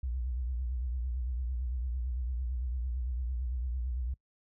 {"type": "tone with vibrato", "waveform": "sine", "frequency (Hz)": 61.9, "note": "B1", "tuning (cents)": 5, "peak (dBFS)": -31, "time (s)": [0.03, 4.14], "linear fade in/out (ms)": 5, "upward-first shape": "triangle", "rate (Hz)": 8.9, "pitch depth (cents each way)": 140, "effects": ["noise-tail reverb RT60 0.1 s tail -22 dB re dry"]}